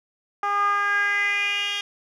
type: tone with band-pass filter sweep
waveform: 10% pulse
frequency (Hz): 406.1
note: G#4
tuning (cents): -39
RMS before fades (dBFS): -23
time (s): 0.43-1.81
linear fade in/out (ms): 2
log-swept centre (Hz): 1000 to 3400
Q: 4.9
effects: none